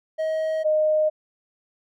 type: tone pair in turn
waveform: triangle / sine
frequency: 633 / 617.1 Hz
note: D#5 / D#5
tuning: +30 / -14 cents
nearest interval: unison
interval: 44 cents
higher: first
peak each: -20 / -17 dBFS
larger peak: second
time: 0.18-0.64 / 0.64-1.1 s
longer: neither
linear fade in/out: 20 ms
effects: none